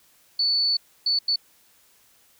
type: tone bursts at uneven times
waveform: sine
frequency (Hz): 4470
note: C#8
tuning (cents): +14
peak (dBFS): -19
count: 3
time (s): 0.39-0.77 / 1.06-1.19 / 1.28-1.36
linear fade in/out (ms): 5
effects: white hiss -59 dBFS RMS until 2.39 s